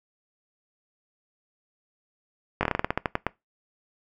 slowing click train, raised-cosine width 0.5 ms, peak -8 dBFS, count 13, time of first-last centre 2.61-3.266 s, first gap 20 ms, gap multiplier 1.17, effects noise-tail reverb RT60 0.2 s tail -22 dB re dry

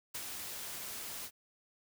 white noise with ADSR envelope, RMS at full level -39 dBFS, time 0.14-1.31 s, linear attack 12 ms, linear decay 46 ms, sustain -4 dB, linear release 61 ms, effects none

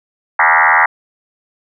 sine tone with frequency modulation, 1400 Hz, F6, 4 cents sharp, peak -7 dBFS, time 0.39-0.86 s, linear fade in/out 5 ms, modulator 82.4 Hz, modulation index 7.5, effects none

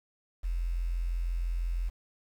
sine tone with quantisation, 43 Hz, F1, 26 cents flat, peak -28 dBFS, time 0.43-1.9 s, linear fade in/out 20 ms, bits 9, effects none

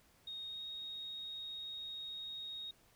triangle tone with pitch glide, 3723 to 3747 Hz, A#7 to A#7, -3 to +8 cents, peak -39 dBFS, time 0.27-2.71 s, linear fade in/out 5 ms, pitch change +11 cents, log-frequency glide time 0.48-0.62 s, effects tanh soft clip ceiling -41 dBFS + pink hiss -68 dBFS RMS until 2.95 s

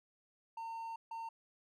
triangle tone bursts at uneven times, 910 Hz, A#5, 42 cents flat, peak -39 dBFS, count 2, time 0.57-0.96 / 1.11-1.29 s, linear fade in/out 5 ms, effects none

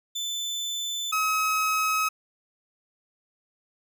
30% pulse tone pair in turn, 3520 / 1276.5 Hz, A7 / D#6, 0 / +44 cents, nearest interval octave + tritone, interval 1756 cents, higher first, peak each -26 / -20 dBFS, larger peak second, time 0.15-1.12 / 1.12-2.09 s, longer neither, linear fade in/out 10 ms, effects none

